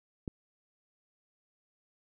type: click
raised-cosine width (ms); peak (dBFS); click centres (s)
3; -23; 0.278
effects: none